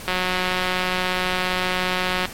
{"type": "click train", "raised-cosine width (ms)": 0.3, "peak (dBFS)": -6, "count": 399, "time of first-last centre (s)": [0.08, 2.255], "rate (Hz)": 183, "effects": ["pink hiss -36 dBFS RMS until 2.33 s", "MP3 64 kbps"]}